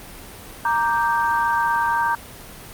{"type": "chord", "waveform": "sine", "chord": "G minor", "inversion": "first", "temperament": "equal", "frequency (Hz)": [932.3, 1174.7, 1568], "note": ["Bb5", "D6", "G6"], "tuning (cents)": [0, 0, 0], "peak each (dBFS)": [-19, -24, -23], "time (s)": [0.65, 2.15], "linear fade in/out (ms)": 2, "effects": ["pink hiss -39 dBFS RMS until 2.73 s", "Opus 32 kbps"]}